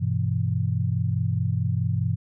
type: chord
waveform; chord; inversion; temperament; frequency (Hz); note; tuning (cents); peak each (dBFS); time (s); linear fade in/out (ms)
sine; E minor; first; just; 98.89 / 123.61 / 164.81; G2 / B2 / E3; +16 / +2 / 0; -25 / -25 / -28; 0-2.16; 20
effects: none